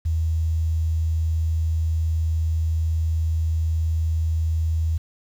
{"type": "tone with quantisation", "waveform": "sine", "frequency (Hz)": 80.6, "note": "E2", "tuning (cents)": -38, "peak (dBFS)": -19, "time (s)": [0.05, 4.98], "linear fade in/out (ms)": 10, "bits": 8, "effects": []}